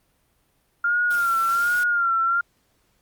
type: tone with vibrato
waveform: sine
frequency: 1396 Hz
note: F6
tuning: 1 cent flat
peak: -18 dBFS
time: 0.84-2.41 s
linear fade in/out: 5 ms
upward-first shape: sine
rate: 1.3 Hz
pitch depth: 62 cents each way
type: noise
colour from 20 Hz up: white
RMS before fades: -37 dBFS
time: 1.1-1.84 s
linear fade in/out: 10 ms
effects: pink hiss -66 dBFS RMS until 3.01 s + Opus 32 kbps